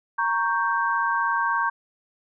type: chord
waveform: sine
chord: G diminished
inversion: first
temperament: equal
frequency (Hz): 932.3 / 1108.7 / 1568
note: Bb5 / Db6 / G6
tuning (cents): 0 / 0 / 0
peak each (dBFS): -25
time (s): 0.18-1.7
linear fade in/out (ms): 10
effects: none